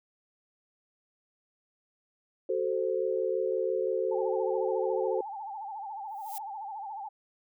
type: chord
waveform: sine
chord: F# diminished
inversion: none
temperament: equal with one note detuned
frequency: 374.1 / 440 / 523.3 Hz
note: F#4 / A4 / C5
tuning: +19 / 0 / 0 cents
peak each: -31 dBFS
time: 2.49-5.21 s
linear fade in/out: 5 ms
type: tone with vibrato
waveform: sine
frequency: 831 Hz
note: G#5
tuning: 1 cent sharp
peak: -36 dBFS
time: 4.11-7.09 s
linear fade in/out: 10 ms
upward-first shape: sine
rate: 14 Hz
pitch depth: 120 cents each way
type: noise with exponential growth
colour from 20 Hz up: violet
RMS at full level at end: -37 dBFS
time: 6.08-6.38 s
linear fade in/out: 0 ms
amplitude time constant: 65 ms
effects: none